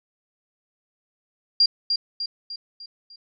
sine tone with echo, 4769 Hz, D8, 26 cents sharp, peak -13 dBFS, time 1.6-1.66 s, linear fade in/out 5 ms, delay 300 ms, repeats 5, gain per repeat -6 dB, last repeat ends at 3.16 s, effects none

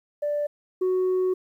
sine tone pair in turn, 587.3 / 370 Hz, D5 / F#4, 0 / 0 cents, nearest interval minor sixth, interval 800 cents, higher first, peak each -22 / -18 dBFS, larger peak second, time 0.22-0.47 / 0.81-1.34 s, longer second, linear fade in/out 10 ms, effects tanh soft clip ceiling -19 dBFS + 10-bit

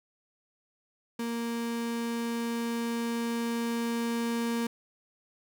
35% pulse tone with level ramp, 233.1 Hz, A#3, in tune, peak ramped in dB -29 to -26 dBFS, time 1.19-4.67 s, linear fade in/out 5 ms, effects none

